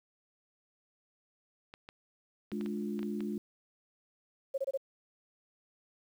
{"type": "clicks", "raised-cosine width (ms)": 0.3, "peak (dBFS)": -31, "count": 8, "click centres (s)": [1.739, 1.889, 2.517, 2.611, 2.661, 2.992, 3.03, 3.206]}
{"type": "chord", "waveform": "sine", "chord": "D diminished", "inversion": "second", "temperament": "just", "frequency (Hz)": [211.4, 293.7, 352.4], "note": ["Ab3", "D4", "F4"], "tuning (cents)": [31, 0, 16], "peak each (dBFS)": [-35, -41, -40], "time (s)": [2.52, 3.38], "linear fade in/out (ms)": 2}
{"type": "tone bursts", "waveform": "sine", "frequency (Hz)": 542, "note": "C#5", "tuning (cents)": -39, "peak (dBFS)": -29, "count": 4, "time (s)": [4.54, 4.775], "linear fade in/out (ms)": 10, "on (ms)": 40, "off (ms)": 25}
{"effects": ["10-bit"]}